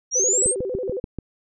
sine linear sweep, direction up, 5580 to 8740 Hz, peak -17 dBFS, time 0.11-0.55 s, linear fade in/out 50 ms
sine tone with vibrato, 440.8 Hz, A4, 3 cents sharp, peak -24 dBFS, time 0.15-1 s, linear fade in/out 10 ms, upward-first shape square, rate 11 Hz, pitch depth 230 cents each way
click train, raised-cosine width 3 ms, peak -16 dBFS, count 6, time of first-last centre 0.46-1.187 s, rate 6.88 Hz
effects none

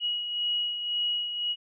sine beating tone pair, 2905 / 2906.9 Hz, F#7 / F#7, -32 / -31 cents, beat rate 1.9 Hz, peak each -27 / -36 dBFS, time 0-1.56 s, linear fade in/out 50 ms, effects none

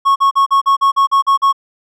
triangle tone bursts, 1100 Hz, C#6, 14 cents flat, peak -6 dBFS, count 10, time 0.05-1.528 s, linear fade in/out 20 ms, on 110 ms, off 42 ms, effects none

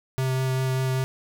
square tone with vibrato, 130.81 Hz, C3, in tune, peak -23 dBFS, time 0.18-1.04 s, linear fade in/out 0 ms, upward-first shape sine, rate 5.1 Hz, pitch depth 9 cents each way, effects none

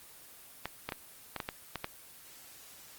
clicks, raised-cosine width 0.3 ms, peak -18 dBFS, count 8, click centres 0.656 / 0.89 / 0.922 / 1.363 / 1.402 / 1.489 / 1.757 / 1.844 s, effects white hiss -53 dBFS RMS until 2.98 s + Opus 24 kbps

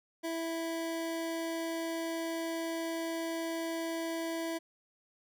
25% pulse tone, 329.6 Hz, E4, in tune, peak -30 dBFS, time 0.23-4.59 s, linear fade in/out 20 ms, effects none

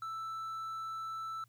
triangle tone, 1322 Hz, E6, 5 cents sharp, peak -36 dBFS, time 0.02-1.44 s, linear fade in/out 2 ms, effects added 117 Hz sine -65 dBFS peak until 1.48 s + white hiss -75 dBFS RMS until 1.48 s

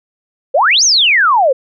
sine exponential two-way sweep, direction up then down, 493.9 to 6620 to 493.9 Hz, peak -7 dBFS, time 0.54-1.53 s, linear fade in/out 10 ms, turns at 0.84 s, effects none

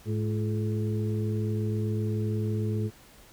harmonic tone with a mistuned harmonic, 107.1 Hz, A2, 46 cents flat, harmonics 1 / 2 / 3 / 4, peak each -27 / -33 / -37 / -36 dBFS, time 0.05-2.91 s, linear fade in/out 50 ms, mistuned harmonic 3, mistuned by +100 cents, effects pink hiss -54 dBFS RMS until 3.32 s

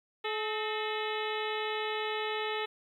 harmonic tone with a mistuned harmonic, 429.8 Hz, A4, 41 cents flat, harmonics 1 / 2 / 3 / 4 / 5 / 6 / 7 / 8 / 9, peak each -35 / -38 / -40 / -41 / -42 / -43 / -43 / -44 / -45 dBFS, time 0.24-2.66 s, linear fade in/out 10 ms, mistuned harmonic 4, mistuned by +85 cents, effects 11-bit

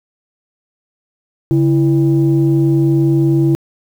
sine tone pair together, 140.3 / 331.1 Hz, C#3 / E4, +21 / +8 cents, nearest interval octave + minor third, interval 1487 cents, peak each -11 dBFS, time 1.51-3.55 s, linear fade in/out 0 ms, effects tanh soft clip ceiling -4 dBFS + 7-bit

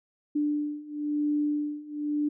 sine beating tone pair, 295.2 / 296.2 Hz, D4 / D4, +9 / +15 cents, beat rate 1 Hz, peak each -30 / -28 dBFS, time 0.35-2.29 s, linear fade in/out 10 ms, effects none

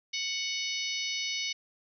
harmonic tone, 740 Hz, F#5, in tune, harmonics 3 / 4 / 5 / 6 / 7 / 8, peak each -36 / -37 / -38 / -39 / -39 / -40 dBFS, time 0.13-1.53 s, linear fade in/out 10 ms, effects none

